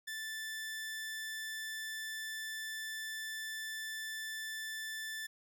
sawtooth tone, 1760 Hz, A6, in tune, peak -36 dBFS, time 0.07-5.27 s, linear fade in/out 10 ms, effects 12-bit

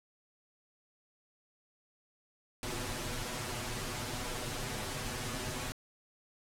pink noise with comb filter, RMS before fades -38 dBFS, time 2.63-5.72 s, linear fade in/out 0 ms, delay 8.1 ms, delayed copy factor +0.9, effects low-pass 11000 Hz 12 dB/octave

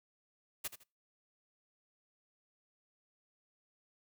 white noise with echo, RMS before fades -38 dBFS, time 0.64-0.68 s, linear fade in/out 10 ms, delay 79 ms, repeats 2, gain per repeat -11 dB, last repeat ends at 0.838 s, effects noise-tail reverb RT60 0.3 s tail -23 dB re dry

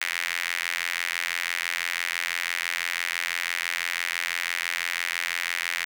sawtooth tone with high-pass filter, 86 Hz, F2, 26 cents flat, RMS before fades -29 dBFS, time 0.01-5.85 s, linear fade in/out 5 ms, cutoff 2000 Hz, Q 3.1, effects none

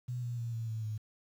sine tone with pitch steps, 123.47 / 120.23 / 117.08 / 114.01 / 111.02 / 108.11 Hz, B2 / B2 / A#2 / A#2 / A2 / A2, 0 / -46 / +8 / -38 / +16 / -30 cents, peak -34 dBFS, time 0.08-0.98 s, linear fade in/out 10 ms, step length 150 ms, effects 10-bit

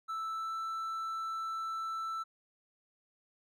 triangle tone with pitch glide, 1318.5 to 1326.1 Hz, E6 to E6, 0 to +10 cents, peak -33 dBFS, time 0.08-2.24 s, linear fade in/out 20 ms, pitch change +10 cents, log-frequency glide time 0.33-0.55 s, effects none

